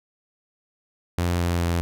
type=tone with pitch steps; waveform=sawtooth; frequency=87.31 / 86.46 / 85.61 Hz; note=F2 / F2 / F2; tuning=0 / -17 / -34 cents; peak=-17 dBFS; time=1.18-1.81 s; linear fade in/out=0 ms; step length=210 ms; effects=none